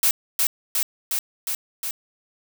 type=noise with echo; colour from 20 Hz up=blue; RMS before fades=-18 dBFS; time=0.03-0.11 s; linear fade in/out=2 ms; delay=360 ms; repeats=5; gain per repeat=-2 dB; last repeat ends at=1.91 s; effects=none